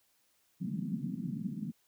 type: band-pass noise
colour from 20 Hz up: white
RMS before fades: -37 dBFS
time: 0.6-1.72 s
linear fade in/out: 20 ms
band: 150 to 240 Hz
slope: 48 dB/octave
effects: white hiss -72 dBFS RMS until 1.87 s